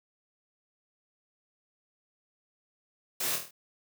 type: noise with echo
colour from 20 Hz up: white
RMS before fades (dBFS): -32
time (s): 3.2-3.36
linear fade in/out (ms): 5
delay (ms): 25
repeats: 6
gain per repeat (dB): -4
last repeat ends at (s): 3.51
effects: high-pass 150 Hz 12 dB/octave